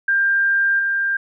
sine tone with level steps, 1593 Hz, G6, 27 cents sharp, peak -14 / -17 dBFS, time 0.08-1.17 s, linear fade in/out 5 ms, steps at 0.79 s, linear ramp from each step 5 ms, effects none

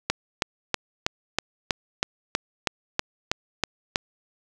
click train, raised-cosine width 0.2 ms, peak -4 dBFS, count 13, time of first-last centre 0.1-3.959 s, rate 3.11 Hz, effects none

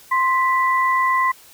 sine tone pair together, 1046.5 / 1974.3 Hz, C6 / B6, 0 / -1 cents, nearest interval major seventh, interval 1099 cents, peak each -16 / -21 dBFS, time 0.11-1.32 s, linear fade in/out 10 ms, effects white hiss -47 dBFS RMS until 1.53 s

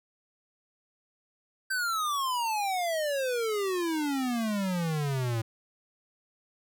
square exponential sweep, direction down, 1570 to 110.7 Hz, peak -28 dBFS, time 1.7-5.42 s, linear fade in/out 10 ms, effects none

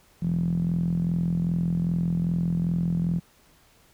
sawtooth tone with band-pass filter, 42.53 Hz, F1, 45 cents flat, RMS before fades -25 dBFS, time 0.21-3.2 s, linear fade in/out 20 ms, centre 170 Hz, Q 9, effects pink hiss -59 dBFS RMS until 3.93 s

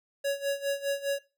square tone with tremolo, 559 Hz, C#5, 14 cents sharp, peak -26 dBFS, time 0.24-1.19 s, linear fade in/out 10 ms, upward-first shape sine, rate 4.9 Hz, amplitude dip 85%, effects noise-tail reverb RT60 0.3 s tail -19 dB re dry

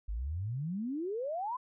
sine exponential sweep, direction up, 47.99 to 1046.5 Hz, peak -33 dBFS, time 0.08-1.57 s, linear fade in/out 10 ms, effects none

